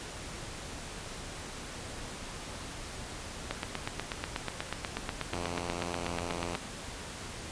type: click train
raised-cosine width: 0.3 ms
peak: -16 dBFS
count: 26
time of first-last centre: 3.51-6.551 s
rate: 8.22 Hz
type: tone with pitch glide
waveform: 5% pulse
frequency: 86.9 to 86.15 Hz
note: F2 to F2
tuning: -8 to -23 cents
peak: -24 dBFS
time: 5.32-6.57 s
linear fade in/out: 20 ms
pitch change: -15 cents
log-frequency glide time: 5.9-6.08 s
effects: pink hiss -42 dBFS RMS until 7.51 s + resampled to 22050 Hz

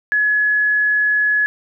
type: tone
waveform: sine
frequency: 1695 Hz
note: G#6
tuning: 35 cents sharp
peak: -13 dBFS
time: 0.12-1.46 s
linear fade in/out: 0 ms
effects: none

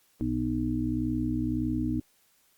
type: harmonic tone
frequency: 61.74 Hz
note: B1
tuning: in tune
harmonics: 1 / 2 / 4 / 5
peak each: -35 / -34 / -30 / -30 dBFS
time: 0.21-2 s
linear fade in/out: 0 ms
effects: white hiss -66 dBFS RMS until 2.57 s + Opus 48 kbps

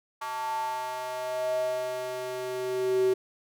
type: tone with high-pass filter sweep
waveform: square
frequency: 126.9 Hz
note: B2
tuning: 47 cents sharp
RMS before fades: -30 dBFS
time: 0.21-3.14 s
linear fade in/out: 10 ms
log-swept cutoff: 1000 to 370 Hz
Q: 8
effects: none

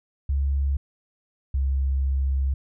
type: tone pair in turn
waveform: sine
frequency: 69.3 / 67.44 Hz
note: C#2 / C#2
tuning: 0 / -47 cents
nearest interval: unison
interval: 47 cents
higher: first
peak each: -20 dBFS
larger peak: neither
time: 0.29-0.77 / 1.54-2.54 s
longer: second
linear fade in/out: 5 ms
effects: none

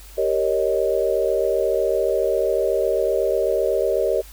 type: chord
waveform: sine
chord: Eb dominant seventh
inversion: first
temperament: equal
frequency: 392 / 466.2 / 554.4 / 622.3 Hz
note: G4 / Bb4 / Db5 / Eb5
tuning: 0 / 0 / 0 / 0 cents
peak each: -23 dBFS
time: 0.17-4.22 s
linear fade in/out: 20 ms
effects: added 50 Hz sine -41 dBFS peak until 4.32 s + white hiss -46 dBFS RMS until 4.32 s

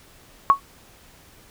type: tone with exponential decay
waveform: sine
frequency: 1108.7 Hz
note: C#6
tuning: in tune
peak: -6 dBFS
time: 0.5-0.6 s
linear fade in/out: 0 ms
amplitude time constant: 20 ms
effects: pink hiss -51 dBFS RMS until 1.5 s

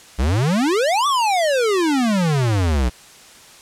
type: exponential two-way sweep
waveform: square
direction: up then down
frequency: 57.8 to 1183 to 57.8 Hz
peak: -16 dBFS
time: 0.18-2.9 s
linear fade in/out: 20 ms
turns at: 1.07 s
effects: white hiss -44 dBFS RMS until 3.61 s + low-pass 9000 Hz 12 dB/octave

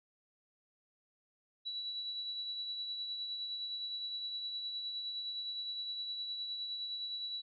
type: tone with tremolo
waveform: sine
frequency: 3930 Hz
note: B7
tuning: 9 cents flat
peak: -36 dBFS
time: 1.65-7.42 s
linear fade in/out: 20 ms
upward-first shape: triangle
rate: 9.7 Hz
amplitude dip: 40%
effects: none

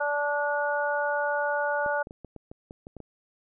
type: harmonic tone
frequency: 290.9 Hz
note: D4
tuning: 16 cents flat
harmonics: 2 / 3 / 4 / 5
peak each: -28 / -30 / -38 / -29 dBFS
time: 0-2.03 s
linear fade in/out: 10 ms
type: clicks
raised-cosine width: 2 ms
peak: -28 dBFS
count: 10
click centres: 1.862 / 2.071 / 2.109 / 2.247 / 2.363 / 2.515 / 2.709 / 2.869 / 2.967 / 3.003 s
effects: none

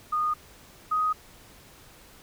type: tone pair in turn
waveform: sine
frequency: 1229 / 1251.9 Hz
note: D#6 / D#6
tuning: -22 / +10 cents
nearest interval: unison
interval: 32 cents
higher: second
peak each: -23 / -22 dBFS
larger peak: second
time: 0.12-0.34 / 0.91-1.13 s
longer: neither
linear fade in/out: 10 ms
effects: pink hiss -52 dBFS RMS until 2.22 s

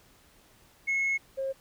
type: tone pair in turn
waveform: sine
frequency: 2179 / 536.9 Hz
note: C#7 / C5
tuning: -30 / +45 cents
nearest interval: 2 octaves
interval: 2425 cents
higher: first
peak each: -23 / -28 dBFS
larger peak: first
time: 0.87-1.18 / 1.37-1.53 s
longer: first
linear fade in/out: 20 ms
effects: tanh soft clip ceiling -23 dBFS + pink hiss -60 dBFS RMS until 1.6 s

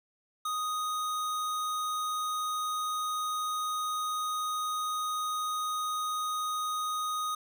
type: tone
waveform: square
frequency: 1244.5 Hz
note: D#6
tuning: in tune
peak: -31 dBFS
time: 0.45-7.35 s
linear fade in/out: 5 ms
effects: 10-bit

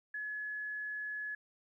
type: tone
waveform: sine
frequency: 1700 Hz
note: G#6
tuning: 40 cents sharp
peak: -37 dBFS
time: 0.14-1.35 s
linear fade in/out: 5 ms
effects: 13-bit

